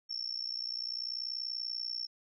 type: tone with amplitude modulation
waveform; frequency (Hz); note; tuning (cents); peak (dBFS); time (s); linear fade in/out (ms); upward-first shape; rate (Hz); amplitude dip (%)
sine; 5410; E8; +44; -31; 0.09-2.07; 20; sine; 60.4; 95
effects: none